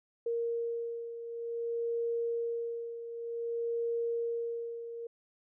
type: beating tone pair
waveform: sine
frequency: 466.2 / 466.74 Hz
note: A#4 / A#4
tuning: 0 / +2 cents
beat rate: 0.54 Hz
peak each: -33 / -39 dBFS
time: 0.26-5.07 s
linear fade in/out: 5 ms
effects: none